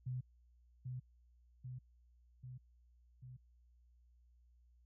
sine tone with echo, 126.7 Hz, B2, 45 cents sharp, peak -38 dBFS, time 0.06-0.21 s, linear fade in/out 10 ms, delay 790 ms, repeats 4, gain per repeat -3 dB, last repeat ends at 3.37 s, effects added 60 Hz sine -65 dBFS peak until 4.85 s

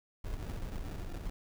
brown noise with sample-and-hold, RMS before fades -39 dBFS, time 0.24-1.3 s, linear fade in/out 5 ms, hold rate 1050 Hz, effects none

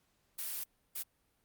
blue noise bursts at uneven times, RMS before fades -39 dBFS, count 2, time 0.38-0.64 / 0.95-1.03 s, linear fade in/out 10 ms, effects pink hiss -75 dBFS RMS until 1.44 s + Opus 48 kbps

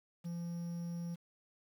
triangle tone with quantisation, 170.9 Hz, F3, 37 cents flat, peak -36 dBFS, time 0.24-1.16 s, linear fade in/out 20 ms, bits 10, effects none

